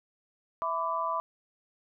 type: tone cluster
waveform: sine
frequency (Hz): 658 / 1002 / 1168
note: E5 / B5 / D6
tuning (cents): -3 / +25 / -10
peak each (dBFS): -35 / -31 / -32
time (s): 0.62-1.2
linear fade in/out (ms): 0
effects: none

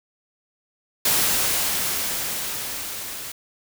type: noise with level ramp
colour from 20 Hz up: white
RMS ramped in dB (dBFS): -19 to -34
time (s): 1.05-3.32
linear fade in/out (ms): 5
effects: none

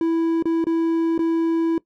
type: tone with dropouts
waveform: triangle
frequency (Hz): 329.6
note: E4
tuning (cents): 0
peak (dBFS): -15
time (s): 0.01-1.78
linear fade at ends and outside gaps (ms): 2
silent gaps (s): 0.425-0.455 / 0.642-0.668 / 1.179-1.191
effects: noise-tail reverb RT60 0.1 s tail -19 dB re dry

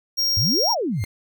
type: tone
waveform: square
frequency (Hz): 5580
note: F8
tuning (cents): -2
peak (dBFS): -19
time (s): 0.17-0.75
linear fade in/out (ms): 20
type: exponential two-way sweep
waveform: sine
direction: up then down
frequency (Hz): 87.31 to 987.8 to 87.31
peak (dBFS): -21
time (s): 0.37-1.04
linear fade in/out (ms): 0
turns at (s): 0.71
type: tone with exponential growth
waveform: sawtooth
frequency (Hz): 2108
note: C7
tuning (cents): +12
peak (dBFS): -28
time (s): 0.91-1.05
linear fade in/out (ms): 5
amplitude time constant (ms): 29
effects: none

